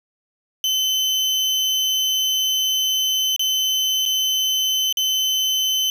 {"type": "tone with dropouts", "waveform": "35% pulse", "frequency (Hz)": 3052, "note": "G7", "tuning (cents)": -47, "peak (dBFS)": -16, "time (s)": [0.64, 5.9], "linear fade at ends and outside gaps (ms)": 1, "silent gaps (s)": [[3.363, 3.394], [4.054, 4.06], [4.926, 4.971]], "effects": []}